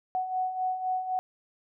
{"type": "beating tone pair", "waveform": "sine", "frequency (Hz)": [740, 743.9], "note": ["F#5", "F#5"], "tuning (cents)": [0, 9], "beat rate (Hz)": 3.9, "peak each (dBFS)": [-35, -28], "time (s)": [0.15, 1.19], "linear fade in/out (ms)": 0, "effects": []}